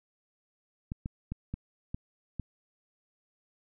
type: clicks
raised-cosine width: 5 ms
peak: -22 dBFS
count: 6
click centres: 0.919 / 1.059 / 1.32 / 1.54 / 1.945 / 2.397 s
effects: none